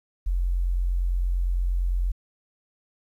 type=tone; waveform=sine; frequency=44.38 Hz; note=F1; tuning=29 cents sharp; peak=-21 dBFS; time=0.26-2.12 s; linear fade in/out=10 ms; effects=10-bit

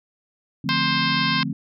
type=chord; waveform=sine; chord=D minor seventh; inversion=none; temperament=equal; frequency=146.83 / 174.61 / 220 / 261.6 Hz; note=D3 / F3 / A3 / C4; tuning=0 / 0 / 0 / 0 cents; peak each=-29 dBFS; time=0.64-1.53 s; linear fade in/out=5 ms
type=harmonic tone; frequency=525 Hz; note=C5; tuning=6 cents sharp; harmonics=2 / 3 / 4 / 5 / 6 / 7 / 8 / 9 / 10; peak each=-25 / -27 / -28 / -29 / -30 / -30 / -31 / -32 / -32 dBFS; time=0.69-1.43 s; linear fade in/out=0 ms
effects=none

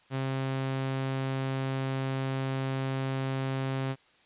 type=tone; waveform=sawtooth; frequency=133.5 Hz; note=C3; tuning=35 cents sharp; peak=-25 dBFS; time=0.1-3.96 s; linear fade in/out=50 ms; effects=white hiss -62 dBFS RMS until 4.25 s + resampled to 8000 Hz

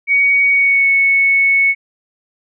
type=tone with pitch glide; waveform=sine; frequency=2245 to 2210 Hz; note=C#7 to C#7; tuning=+21 to -6 cents; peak=-9 dBFS; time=0.07-1.75 s; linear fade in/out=50 ms; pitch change=-27 cents; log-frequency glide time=0.49-0.88 s; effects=none

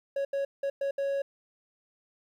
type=tone bursts at uneven times; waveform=triangle; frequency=554.4 Hz; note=C#5; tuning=in tune; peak=-25 dBFS; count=5; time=0.16-0.25 / 0.33-0.45 / 0.63-0.7 / 0.81-0.91 / 0.98-1.22 s; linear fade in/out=5 ms; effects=11-bit

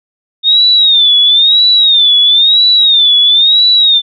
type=tone with vibrato; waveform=sine; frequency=3663 Hz; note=A#7; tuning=31 cents flat; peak=-4 dBFS; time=0.43-4.02 s; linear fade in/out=50 ms; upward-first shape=sine; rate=1 Hz; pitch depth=130 cents each way; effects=none

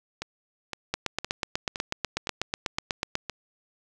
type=two click trains; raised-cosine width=0.2 ms; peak=-15 / -9 dBFS; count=7 / 19; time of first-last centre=0.22-3.297 / 0.94-3.154 s; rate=1.95 / 8.13 Hz; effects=none

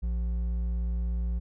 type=tone with hard clipping; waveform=triangle; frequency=58.3 Hz; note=A#1; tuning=1 cent sharp; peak=-28 dBFS; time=0.02-1.4 s; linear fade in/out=20 ms; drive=9 dB; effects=none

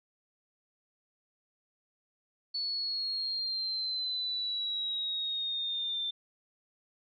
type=exponential sweep; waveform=sine; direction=down; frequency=4437 to 3557 Hz; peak=-31 dBFS; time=2.54-6.11 s; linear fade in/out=10 ms; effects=none

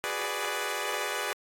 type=chord; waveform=10% pulse; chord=G# half-diminished seventh; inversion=third; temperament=equal; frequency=370 / 415.3 / 493.9 / 587.3 Hz; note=F#4 / G#4 / B4 / D5; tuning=0 / 0 / 0 / 0 cents; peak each=-31 / -26 / -27 / -27 dBFS; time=0.04-1.33 s; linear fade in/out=0 ms; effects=AAC 48 kbps

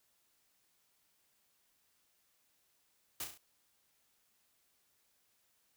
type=noise with echo; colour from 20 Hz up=white; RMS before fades=-40 dBFS; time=3.2-3.24 s; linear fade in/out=2 ms; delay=34 ms; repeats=4; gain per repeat=-5 dB; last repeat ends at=3.376 s; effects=white hiss -75 dBFS RMS until 5.76 s

